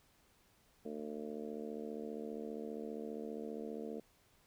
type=harmonic tone; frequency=75 Hz; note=D2; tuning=37 cents sharp; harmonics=3 / 4 / 5 / 6 / 7 / 8 / 9; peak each=-46 / -49 / -51 / -45 / -54 / -54 / -55 dBFS; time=0.85-4 s; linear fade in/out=5 ms; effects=pink hiss -70 dBFS RMS until 4.46 s